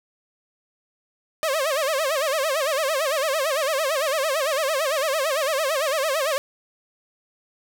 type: tone with vibrato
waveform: sawtooth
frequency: 585 Hz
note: D5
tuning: 7 cents flat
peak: -17 dBFS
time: 1.43-6.38 s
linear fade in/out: 0 ms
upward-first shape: sine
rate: 8.9 Hz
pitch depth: 190 cents each way
effects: none